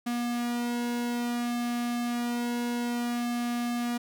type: tone with flanger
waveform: sawtooth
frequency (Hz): 239.9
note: A#3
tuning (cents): +50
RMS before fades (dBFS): -30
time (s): 0.06-3.98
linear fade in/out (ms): 10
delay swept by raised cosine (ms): 2 to 2.54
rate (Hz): 0.58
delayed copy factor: -0.85
effects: none

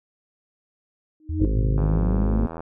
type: tone with exponential growth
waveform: sine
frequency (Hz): 311.1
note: D#4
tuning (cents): 0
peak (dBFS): -16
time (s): 1.2-1.45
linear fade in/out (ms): 2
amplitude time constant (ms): 54
type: linear sweep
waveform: sine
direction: up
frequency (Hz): 76.3 to 233.1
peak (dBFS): -24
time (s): 1.29-2.47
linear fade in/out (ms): 5
type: harmonic tone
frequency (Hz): 52.3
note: G#1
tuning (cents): +13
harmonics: 1 / 2 / 3 / 4 / 5 / 6 / 7 / 8 / 9 / 10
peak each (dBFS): -20 / -27 / -33 / -35 / -33 / -38 / -37 / -37 / -43 / -40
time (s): 1.4-2.46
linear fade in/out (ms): 5
type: click train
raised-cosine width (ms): 1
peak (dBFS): -20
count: 69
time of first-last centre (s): 1.78-2.605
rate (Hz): 82.4
effects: none

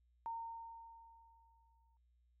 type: tone with exponential decay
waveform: sine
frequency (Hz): 917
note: A#5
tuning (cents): -29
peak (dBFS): -39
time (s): 0.26-1.97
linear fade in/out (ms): 0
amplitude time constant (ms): 370
effects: added 60 Hz sine -70 dBFS peak until 2.4 s

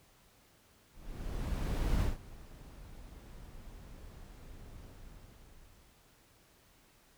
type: noise with ADSR envelope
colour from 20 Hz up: brown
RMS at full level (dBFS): -30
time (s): 0.92-6.09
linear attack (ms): 1100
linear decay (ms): 150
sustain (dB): -20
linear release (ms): 1300
effects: pink hiss -65 dBFS RMS until 7.17 s

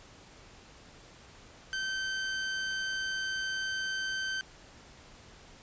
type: tone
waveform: sawtooth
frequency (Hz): 1547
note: G6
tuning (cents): -23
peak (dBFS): -28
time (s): 1.73-4.41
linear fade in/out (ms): 0
effects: pink hiss -54 dBFS RMS until 5.62 s + resampled to 16000 Hz

